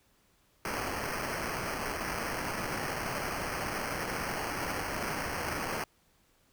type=noise with sample-and-hold; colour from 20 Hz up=white; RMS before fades=-35 dBFS; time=0.65-5.84 s; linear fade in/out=2 ms; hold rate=3675 Hz; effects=pink hiss -68 dBFS RMS until 6.52 s